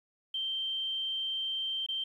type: tone with dropouts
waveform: sine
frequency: 3136 Hz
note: G7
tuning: in tune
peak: -31 dBFS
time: 0.34-2.04 s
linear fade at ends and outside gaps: 5 ms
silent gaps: 1.864-1.886 s
effects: 11-bit